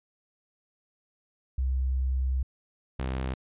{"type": "tone pair in turn", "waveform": ["sine", "sawtooth"], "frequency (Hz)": [65, 65], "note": ["C2", "C2"], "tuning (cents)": [-11, -11], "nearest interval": "unison", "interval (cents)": 0, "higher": "neither", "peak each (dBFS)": [-24, -25], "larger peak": "first", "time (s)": [[1.58, 2.43], [2.99, 3.34]], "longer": "first", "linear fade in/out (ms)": 5, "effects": ["resampled to 8000 Hz"]}